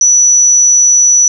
sine tone, 5920 Hz, F#8, in tune, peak -4 dBFS, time 0.01-1.28 s, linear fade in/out 2 ms, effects none

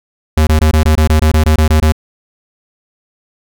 square tone bursts, 77.78 Hz, D#2, in tune, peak -7 dBFS, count 13, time 0.37-1.922 s, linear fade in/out 5 ms, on 100 ms, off 21 ms, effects none

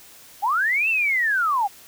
sine linear two-way sweep, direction up then down, 754 to 2724 to 754 Hz, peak -18 dBFS, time 0.42-1.68 s, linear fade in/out 20 ms, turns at 0.89 s, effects white hiss -47 dBFS RMS until 1.87 s

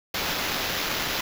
blue noise with sample-and-hold, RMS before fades -28 dBFS, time 0.14-1.21 s, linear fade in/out 5 ms, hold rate 8820 Hz, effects none

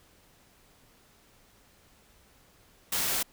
white noise, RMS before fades -29 dBFS, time 2.92-3.23 s, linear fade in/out 5 ms, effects pink hiss -61 dBFS RMS until 3.32 s

